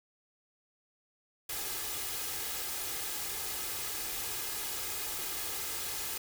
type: noise with comb filter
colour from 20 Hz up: white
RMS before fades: -37 dBFS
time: 1.49-6.18 s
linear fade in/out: 5 ms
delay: 2.4 ms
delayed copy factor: +0.55
effects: none